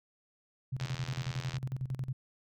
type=tone with tremolo; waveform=sine; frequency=130.2 Hz; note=C3; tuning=8 cents flat; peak=-31 dBFS; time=0.72-2.13 s; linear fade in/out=10 ms; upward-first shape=square; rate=11 Hz; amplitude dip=80%
type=click train; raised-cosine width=0.2 ms; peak=-24 dBFS; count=65; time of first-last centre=0.8-1.568 s; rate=83.3 Hz
effects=none